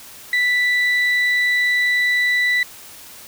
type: tone pair together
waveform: sine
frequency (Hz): 1975 / 3950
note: B6 / B7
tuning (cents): 0 / 0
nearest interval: octave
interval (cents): 1200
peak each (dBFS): -14 / -25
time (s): 0.33-2.63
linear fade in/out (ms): 2
effects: tanh soft clip ceiling -10 dBFS + white hiss -40 dBFS RMS until 3.27 s